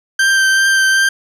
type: tone with vibrato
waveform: 40% pulse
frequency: 1568 Hz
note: G6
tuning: in tune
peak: -9 dBFS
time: 0.19-1.09 s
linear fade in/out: 5 ms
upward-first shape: triangle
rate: 2.6 Hz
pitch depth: 15 cents each way
effects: low-pass 10000 Hz 12 dB/octave + 8-bit